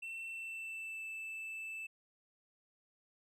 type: tone with pitch glide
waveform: triangle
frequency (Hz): 2690 to 2639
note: E7 to E7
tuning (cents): +34 to +1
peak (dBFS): -40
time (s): 0.02-1.87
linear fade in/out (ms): 10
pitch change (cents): -33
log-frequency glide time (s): 0.29-1.04
effects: none

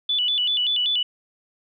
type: tone with vibrato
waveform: sine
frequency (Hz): 3205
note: G7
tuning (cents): +38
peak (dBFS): -19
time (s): 0.09-1.03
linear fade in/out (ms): 5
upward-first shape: square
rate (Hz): 5.2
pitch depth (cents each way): 140
effects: none

